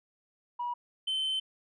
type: tone pair in turn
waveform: sine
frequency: 967 / 3076 Hz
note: B5 / G7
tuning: -37 / -33 cents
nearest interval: octave + minor sixth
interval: 2004 cents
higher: second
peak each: -30 / -26 dBFS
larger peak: second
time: 0.59-0.74 / 1.07-1.4 s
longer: second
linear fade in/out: 10 ms
effects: tanh soft clip ceiling -27 dBFS